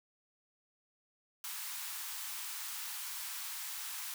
white high-pass noise, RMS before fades -42 dBFS, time 1.44-4.14 s, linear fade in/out 2 ms, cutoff 840 Hz, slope 48 dB/octave, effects none

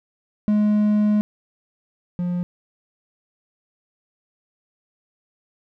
triangle tone pair in turn, 210 / 176.97 Hz, G#3 / F3, +19 / +23 cents, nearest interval minor third, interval 296 cents, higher first, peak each -13 / -19 dBFS, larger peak first, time 0.48-1.21 / 2.19-2.43 s, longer first, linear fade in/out 0 ms, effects none

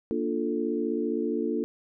sine chord, Bb major seventh, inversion none, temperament equal with one note detuned, 234.4 / 293.7 / 349.2 / 440 Hz, Bb3 / D4 / F4 / A4, +10 / 0 / 0 / 0 cents, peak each -31 dBFS, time 0.11-1.64 s, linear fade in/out 0 ms, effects none

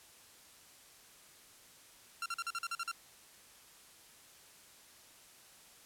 sawtooth tone bursts, 1371 Hz, F6, 32 cents flat, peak -32 dBFS, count 9, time 2.22-2.915 s, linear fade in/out 2 ms, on 39 ms, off 43 ms, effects white hiss -59 dBFS RMS until 5.85 s + low-pass 12000 Hz 12 dB/octave

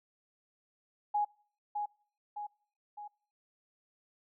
sine tone with echo, 830.6 Hz, G#5, in tune, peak -27 dBFS, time 1.14-1.25 s, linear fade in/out 10 ms, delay 610 ms, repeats 3, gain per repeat -5 dB, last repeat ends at 3.08 s, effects noise-tail reverb RT60 0.5 s tail -25 dB re dry

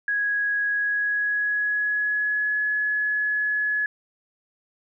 sine tone with pitch glide, 1661.2 to 1697.1 Hz, G#6 to G#6, 0 to +37 cents, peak -21 dBFS, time 0.08-3.86 s, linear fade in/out 2 ms, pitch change +37 cents, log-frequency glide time 0.67-2.62 s, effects none

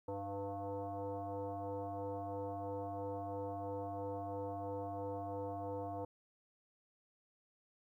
sine tone with frequency modulation, 98 Hz, G2, in tune, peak -39 dBFS, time 0.08-6.05 s, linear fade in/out 5 ms, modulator 199 Hz, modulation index 3.9, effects 13-bit

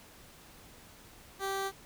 15% pulse tone, 389.8 Hz, G4, 10 cents flat, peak -26 dBFS, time 1.39-1.72 s, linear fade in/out 50 ms, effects pink hiss -55 dBFS RMS until 1.85 s

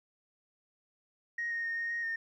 sine tone with pitch steps, 1876 / 1856 / 1843 / 1854 / 1868 / 1828 Hz, A#6 / A#6 / A#6 / A#6 / A#6 / A#6, +11 / -8 / -20 / -10 / +3 / -34 cents, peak -31 dBFS, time 1.38-2.16 s, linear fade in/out 5 ms, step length 130 ms, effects tanh soft clip ceiling -28 dBFS + 12-bit

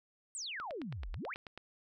sine exponential two-way sweep, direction down then up, 8910 to 34.18 to 2567 Hz, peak -39 dBFS, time 0.35-1.34 s, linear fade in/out 0 ms, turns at 1.11 s
click train, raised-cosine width 0.3 ms, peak -30 dBFS, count 10, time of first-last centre 0.6-1.576 s, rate 9.22 Hz
effects none

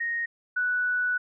sine tone pair in turn, 1864.7 / 1480 Hz, A#6 / F#6, 0 / 0 cents, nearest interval major third, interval 400 cents, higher first, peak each -26 / -23 dBFS, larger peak second, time 0-0.26 / 0.56-1.18 s, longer second, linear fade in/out 10 ms, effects none

